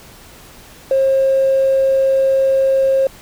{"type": "tone with tanh clipping", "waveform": "triangle", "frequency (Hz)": 536, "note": "C5", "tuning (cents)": 42, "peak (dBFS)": -10, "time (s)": [0.91, 3.07], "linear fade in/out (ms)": 2, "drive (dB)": 1, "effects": ["pink hiss -41 dBFS RMS until 3.21 s"]}